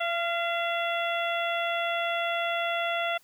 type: harmonic tone with a mistuned harmonic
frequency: 680 Hz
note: F5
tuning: 46 cents flat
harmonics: 1 / 2 / 3 / 4 / 5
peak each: -29 / -32 / -34 / -35 / -36 dBFS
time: 0-3.18 s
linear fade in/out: 10 ms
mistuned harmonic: 2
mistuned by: +32 cents
effects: white hiss -61 dBFS RMS until 3.23 s